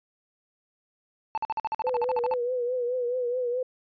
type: tone bursts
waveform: triangle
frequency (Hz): 880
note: A5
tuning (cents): 0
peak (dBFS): -23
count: 14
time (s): 1.35-2.338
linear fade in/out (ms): 0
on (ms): 26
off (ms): 48
type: tone with vibrato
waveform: sine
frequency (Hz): 493.9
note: B4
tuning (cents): 0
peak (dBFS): -25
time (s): 1.84-3.63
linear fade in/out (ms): 5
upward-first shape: triangle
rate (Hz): 4.7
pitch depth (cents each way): 73
effects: resampled to 11025 Hz